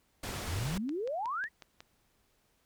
pink low-pass noise, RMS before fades -39 dBFS, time 0.23-0.78 s, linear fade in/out 5 ms, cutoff 11000 Hz, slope 12 dB/octave
sine exponential sweep, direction up, 70.1 to 1975.5 Hz, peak -32 dBFS, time 0.46-1.49 s, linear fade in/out 50 ms
click train, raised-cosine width 0.2 ms, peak -30 dBFS, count 7, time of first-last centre 0.71-1.805 s, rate 5.48 Hz
effects pink hiss -72 dBFS RMS until 2.65 s

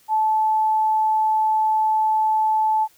sine tone, 870 Hz, A5, 20 cents flat, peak -16 dBFS, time 0.08-2.88 s, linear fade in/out 50 ms, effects white hiss -56 dBFS RMS until 2.97 s

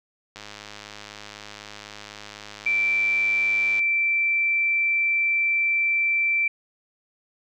click train, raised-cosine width 0.2 ms, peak -21 dBFS, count 358, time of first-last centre 0.36-3.793 s, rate 104 Hz
sine tone, 2340 Hz, D7, 7 cents flat, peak -19 dBFS, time 2.66-6.48 s, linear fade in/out 5 ms
effects none

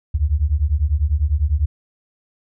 sine beating tone pair, 69.3 / 79.3 Hz, C#2 / D#2, 0 / +33 cents, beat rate 10 Hz, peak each -18 dBFS, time 0.14-1.66 s, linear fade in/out 10 ms, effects none

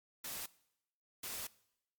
white noise bursts at uneven times, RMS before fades -43 dBFS, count 2, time 0.24-0.46 / 1.23-1.47 s, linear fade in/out 5 ms, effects noise-tail reverb RT60 0.8 s tail -21 dB re dry + MP3 96 kbps

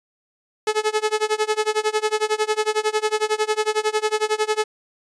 sawtooth tone with tremolo, 429.4 Hz, A4, 42 cents flat, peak -12 dBFS, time 0.67-4.64 s, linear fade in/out 2 ms, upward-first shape sine, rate 11 Hz, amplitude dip 95%, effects resampled to 22050 Hz

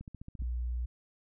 click train, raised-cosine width 5 ms, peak -32 dBFS, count 7, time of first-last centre 0.01-0.421 s, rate 14.6 Hz
sine tone, 60.4 Hz, B1, 38 cents flat, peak -31 dBFS, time 0.39-0.86 s, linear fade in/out 10 ms
effects none

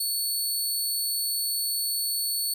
15% pulse tone, 4435 Hz, C#8, in tune, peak -19 dBFS, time 0-2.54 s, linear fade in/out 5 ms, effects none

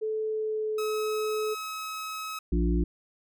sine tone with pitch glide, 435.3 to 430.5 Hz, A4 to A4, -19 to -38 cents, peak -27 dBFS, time 0.01-1.55 s, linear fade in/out 20 ms, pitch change -19 cents, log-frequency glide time 0.25-0.81 s
sawtooth tone, 1281 Hz, E6, 50 cents flat, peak -30 dBFS, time 0.78-2.39 s, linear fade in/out 5 ms
harmonic tone, 58.27 Hz, A#1, in tune, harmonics 1 / 3 / 5 / 6, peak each -24 / -29 / -31 / -32 dBFS, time 2.52-2.84 s, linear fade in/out 5 ms
effects none

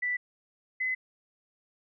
sine tone pair in turn, 1975.5 / 2030 Hz, B6 / B6, 0 / +47 cents, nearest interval unison, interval 47 cents, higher second, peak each -27 dBFS, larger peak neither, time 0.02-0.17 / 0.8-0.95 s, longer neither, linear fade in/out 10 ms, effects none

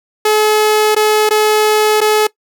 sawtooth tone with dropouts, 427.5 Hz, A4, 50 cents flat, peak -5 dBFS, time 0.25-2.27 s, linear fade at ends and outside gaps 5 ms, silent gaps 0.949-0.963 / 1.292-1.307 / 2.006-2.013 s, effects noise-tail reverb RT60 0.1 s tail -21 dB re dry

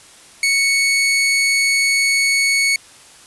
sawtooth tone, 2217 Hz, C#7, in tune, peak -10 dBFS, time 0.43-2.76 s, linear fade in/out 2 ms, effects white hiss -44 dBFS RMS until 3.26 s + resampled to 24000 Hz

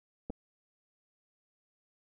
clicks, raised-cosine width 2 ms, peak -26 dBFS, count 2, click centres 0.299 / 0.303 s, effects none

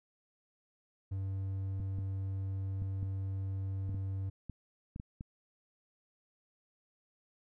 triangle tone, 96.5 Hz, G2, 27 cents flat, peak -32 dBFS, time 1.11-4.3 s, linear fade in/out 10 ms
clicks, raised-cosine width 5 ms, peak -30 dBFS, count 10, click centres 1.801 / 1.986 / 2.821 / 3.029 / 3.893 / 3.945 / 4.497 / 4.961 / 4.999 / 5.209 s
effects none

